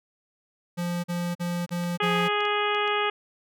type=tone bursts; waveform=square; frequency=174.4 Hz; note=F3; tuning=2 cents flat; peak=-27 dBFS; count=5; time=0.77-2.288 s; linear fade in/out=20 ms; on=270 ms; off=42 ms
type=clicks; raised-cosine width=0.2 ms; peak=-26 dBFS; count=8; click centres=1.693 / 1.838 / 2.186 / 2.258 / 2.406 / 2.453 / 2.748 / 2.877 s
type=harmonic tone; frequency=415.3 Hz; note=G#4; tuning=in tune; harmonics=1 / 2 / 3 / 4 / 5 / 6 / 7 / 8; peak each=-28 / -30 / -28 / -33 / -33 / -33 / -33 / -37 dBFS; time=2-3.1 s; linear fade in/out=5 ms
effects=none